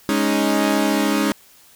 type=chord; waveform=sawtooth; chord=Ab suspended fourth; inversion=none; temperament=equal; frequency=207.7 / 277.2 / 311.1 Hz; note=Ab3 / Db4 / Eb4; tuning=0 / 0 / 0 cents; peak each=-17 dBFS; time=0.09-1.32 s; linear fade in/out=0 ms; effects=white hiss -50 dBFS RMS until 1.75 s